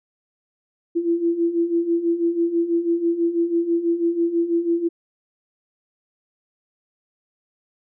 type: beating tone pair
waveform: sine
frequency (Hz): 334.2 / 340.3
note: E4 / F4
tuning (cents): +24 / -45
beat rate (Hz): 6.1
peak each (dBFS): -24 / -19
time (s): 0.95-4.89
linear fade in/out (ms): 20
effects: none